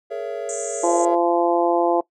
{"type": "chord", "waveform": "triangle", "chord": "A# half-diminished seventh", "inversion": "third", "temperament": "just", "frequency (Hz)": [419.5, 466.2, 559.4, 671.3], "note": ["G#4", "A#4", "C#5", "E5"], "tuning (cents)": [17, 0, 16, 31], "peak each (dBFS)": -29, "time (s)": [0.1, 1.16], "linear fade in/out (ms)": 20}
{"type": "band-pass noise", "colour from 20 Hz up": "pink", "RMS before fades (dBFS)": -32, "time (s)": [0.49, 1.05], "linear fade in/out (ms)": 0, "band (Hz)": [6300, 8300], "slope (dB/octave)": 96}
{"type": "harmonic tone", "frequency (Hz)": 172, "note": "F3", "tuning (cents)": -26, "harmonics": [2, 3, 4, 5, 6], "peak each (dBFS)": [-20, -23, -21, -24, -29], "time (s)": [0.83, 2.01], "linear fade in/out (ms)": 10}
{"effects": ["noise-tail reverb RT60 0.1 s tail -20 dB re dry"]}